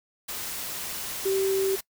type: tone in noise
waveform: sine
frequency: 386.6 Hz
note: G4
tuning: 24 cents flat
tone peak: -22 dBFS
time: 1.25-1.76 s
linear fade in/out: 10 ms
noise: white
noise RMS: -34 dBFS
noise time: 0.28-1.81 s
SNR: +9 dB
effects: noise-tail reverb RT60 0.1 s tail -22 dB re dry